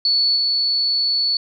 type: tone with level steps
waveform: sine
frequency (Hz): 4435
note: C#8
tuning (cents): 0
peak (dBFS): -14 / -16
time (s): 0.05-1.37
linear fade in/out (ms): 2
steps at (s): 0.36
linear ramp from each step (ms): 5
effects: none